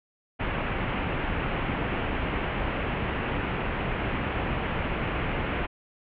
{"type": "low-pass noise", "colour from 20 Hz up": "pink", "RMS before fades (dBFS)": -29, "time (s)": [0.39, 5.67], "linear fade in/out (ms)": 20, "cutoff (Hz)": 2900, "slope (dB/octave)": 48, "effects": []}